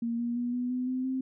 sine tone with pitch steps, 233.1 / 237.6 / 242.2 / 246.8 / 251.6 / 256.4 / 261.3 Hz, A#3 / A#3 / B3 / B3 / B3 / C4 / C4, 0 / +33 / -34 / -1 / +32 / -35 / -2 cents, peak -28 dBFS, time 0.02-1.21 s, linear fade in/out 5 ms, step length 170 ms, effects none

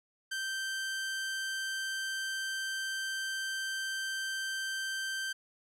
sawtooth tone, 1561 Hz, G6, 8 cents flat, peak -30 dBFS, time 0.31-5.33 s, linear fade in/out 10 ms, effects low-pass 11000 Hz 12 dB/octave

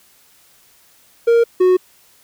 triangle tone pair in turn, 466.2 / 367.2 Hz, A#4 / F#4, 0 / -13 cents, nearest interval major third, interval 413 cents, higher first, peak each -7 dBFS, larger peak neither, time 1.27-1.44 / 1.6-1.77 s, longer neither, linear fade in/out 10 ms, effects white hiss -52 dBFS RMS until 2.23 s

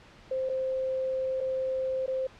sine tone with dropouts, 523.3 Hz, C5, in tune, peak -27 dBFS, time 0.31-2.27 s, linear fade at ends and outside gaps 5 ms, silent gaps 0.491-0.496 / 1.405-1.409 / 2.062-2.078 s, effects pink hiss -53 dBFS RMS until 2.39 s + low-pass 4000 Hz 12 dB/octave

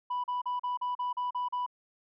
sine tone bursts, 987.8 Hz, B5, in tune, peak -27 dBFS, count 9, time 0.1-1.664 s, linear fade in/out 10 ms, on 140 ms, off 38 ms, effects tanh soft clip ceiling -28 dBFS

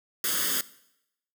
white noise with comb filter, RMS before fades -27 dBFS, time 0.24-0.61 s, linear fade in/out 2 ms, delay 0.61 ms, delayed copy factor +0.8, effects noise-tail reverb RT60 0.8 s tail -19 dB re dry + high-pass 200 Hz 12 dB/octave

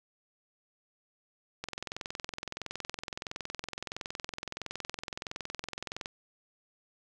click train, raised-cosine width 0.2 ms, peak -19 dBFS, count 96, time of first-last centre 1.64-6.059 s, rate 21.5 Hz, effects none

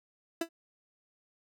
30% pulse tone with exponential decay, 332.4 Hz, E4, 15 cents sharp, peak -24 dBFS, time 0.41-0.49 s, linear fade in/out 5 ms, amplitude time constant 16 ms, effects none

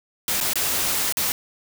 white noise with dropouts, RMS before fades -23 dBFS, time 0.28-1.32 s, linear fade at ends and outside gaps 1 ms, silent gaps 0.403-0.41 / 0.534-0.556 / 1.124-1.17 s, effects none

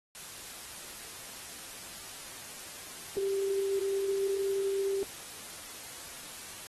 sine tone in noise, 392 Hz, G4, in tune, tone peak -28 dBFS, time 3.17-5.03 s, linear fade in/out 0 ms, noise white, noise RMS -45 dBFS, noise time 0.15-6.67 s, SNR +14 dB, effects AAC 32 kbps

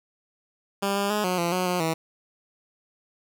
10% pulse tone with pitch steps, 198.6 / 200.5 / 209.8 / 182.1 / 171.4 / 182.8 / 179.4 / 162 Hz, G3 / G3 / G#3 / F#3 / F3 / F#3 / F3 / E3, +23 / +39 / +18 / -27 / -32 / -21 / +47 / -30 cents, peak -15 dBFS, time 0.82-1.94 s, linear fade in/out 10 ms, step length 140 ms, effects none

